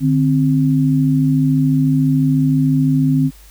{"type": "tone pair together", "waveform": "sine", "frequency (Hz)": [149.2, 263.1], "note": ["D3", "C4"], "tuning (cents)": [28, 10], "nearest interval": "minor seventh", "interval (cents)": 982, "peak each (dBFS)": -14, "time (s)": [0, 3.31], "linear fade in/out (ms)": 50, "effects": ["added 50 Hz sine -41 dBFS peak until 3.5 s", "white hiss -47 dBFS RMS until 3.5 s"]}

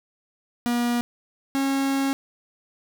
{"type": "tone pair in turn", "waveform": "45% pulse", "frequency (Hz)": [240, 272.7], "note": ["B3", "C#4"], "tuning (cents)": [-49, -28], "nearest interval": "major second", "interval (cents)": 221, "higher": "second", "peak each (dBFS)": -21, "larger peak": "neither", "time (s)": [[0.66, 1.01], [1.55, 2.13]], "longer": "second", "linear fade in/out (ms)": 0, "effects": []}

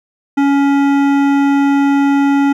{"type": "tone with hard clipping", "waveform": "sine", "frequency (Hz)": 280, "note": "C#4", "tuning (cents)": 18, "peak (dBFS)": -11, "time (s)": [0.37, 2.53], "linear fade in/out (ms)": 10, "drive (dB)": 14, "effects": []}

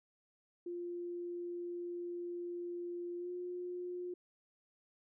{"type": "tone with pitch glide", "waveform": "sine", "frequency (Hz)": [349.2, 356.9], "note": ["F4", "F4"], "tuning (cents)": [0, 38], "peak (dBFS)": -39, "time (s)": [0.66, 4.14], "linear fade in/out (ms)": 5, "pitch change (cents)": 38, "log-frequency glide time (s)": [3.18, 3.3], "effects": []}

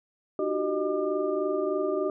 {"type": "tone cluster", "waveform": "sine", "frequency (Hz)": [304.7, 360.9, 384.2, 615, 1198], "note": ["D#4", "F#4", "G4", "D#5", "D6"], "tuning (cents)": [-36, -43, -35, -20, 34], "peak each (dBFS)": [-33, -34, -28, -30, -37], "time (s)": [0.39, 2.1], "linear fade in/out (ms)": 2, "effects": []}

